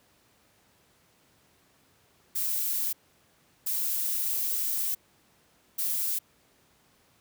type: noise bursts at uneven times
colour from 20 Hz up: violet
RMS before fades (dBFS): -29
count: 3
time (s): 2.35-2.93 / 3.66-4.95 / 5.78-6.19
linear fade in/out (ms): 10
effects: pink hiss -64 dBFS RMS until 7.2 s + high-pass 80 Hz 12 dB/octave